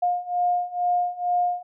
sine beating tone pair, 710 / 712.2 Hz, F5 / F5, +28 / +34 cents, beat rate 2.2 Hz, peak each -25 / -23 dBFS, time 0.02-1.63 s, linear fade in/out 10 ms, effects none

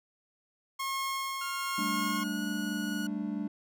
sawtooth tone with tremolo, 1081 Hz, C#6, 44 cents flat, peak -27 dBFS, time 0.79-2.24 s, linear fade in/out 10 ms, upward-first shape sine, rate 1.1 Hz, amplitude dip 35%
sawtooth tone with pitch glide, 1396.9 to 1457.9 Hz, F6 to F#6, 0 to -26 cents, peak -34 dBFS, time 1.41-3.07 s, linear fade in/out 5 ms, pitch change +74 cents, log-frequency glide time 1.77-2.41 s
triangle chord, G suspended second, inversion none, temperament just, 196 / 220.5 / 294 Hz, G3 / A3 / D4, 0 / +4 / +2 cents, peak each -34 dBFS, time 1.78-3.48 s, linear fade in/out 5 ms
effects none

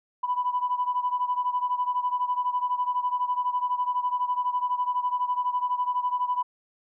sine beating tone pair, 987.8 / 999.8 Hz, B5 / B5, 0 / +21 cents, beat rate 12 Hz, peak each -25 / -28 dBFS, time 0.23-6.43 s, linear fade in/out 10 ms, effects tanh soft clip ceiling -16 dBFS

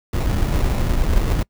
brown noise with sample-and-hold, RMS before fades -18 dBFS, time 0.13-1.43 s, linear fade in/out 5 ms, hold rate 1575 Hz, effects noise-tail reverb RT60 0.1 s tail -25 dB re dry

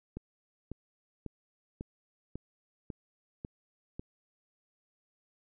click train, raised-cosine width 3 ms, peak -26 dBFS, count 8, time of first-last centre 0.17-3.995 s, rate 1.83 Hz, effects none

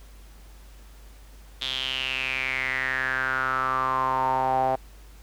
sawtooth tone with band-pass filter sweep, 131 Hz, C3, 2 cents sharp, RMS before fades -26 dBFS, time 1.61-4.76 s, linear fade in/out 10 ms, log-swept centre 3500 to 720 Hz, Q 7.5, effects added 50 Hz sine -45 dBFS peak until 5.22 s + pink hiss -55 dBFS RMS until 5.22 s

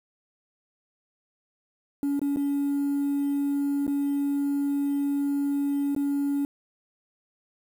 triangle tone with dropouts, 282.7 Hz, C#4, 34 cents sharp, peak -20 dBFS, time 2.03-6.45 s, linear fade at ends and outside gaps 1 ms, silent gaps 2.194-2.216 / 2.361-2.37 / 3.867-3.878 / 5.949-5.963 s, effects tanh soft clip ceiling -19 dBFS + 8-bit

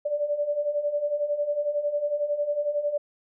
sine beating tone pair, 578 / 589 Hz, D5 / D5, -28 / +5 cents, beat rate 11 Hz, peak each -30 / -25 dBFS, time 0.05-2.98 s, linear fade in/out 10 ms, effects none

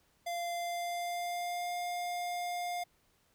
square tone with pitch glide, 692 to 706.5 Hz, F5 to F5, -16 to +20 cents, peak -35 dBFS, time 0.26-2.84 s, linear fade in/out 10 ms, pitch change +36 cents, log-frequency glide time 0.51-1.73 s, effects pink hiss -71 dBFS RMS until 3.34 s

